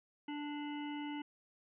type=harmonic tone; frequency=293.7 Hz; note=D4; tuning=in tune; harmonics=1 / 3 / 5 / 7 / 9 / 10; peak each=-40 / -47 / -56 / -52 / -60 / -53 dBFS; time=0.28-1.22 s; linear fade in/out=5 ms; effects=none